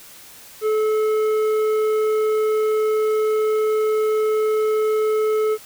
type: tone with tanh clipping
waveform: triangle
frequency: 432.2 Hz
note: A4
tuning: 31 cents flat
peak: -18 dBFS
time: 0.61-5.58 s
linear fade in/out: 50 ms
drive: 13 dB
effects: white hiss -43 dBFS RMS until 5.65 s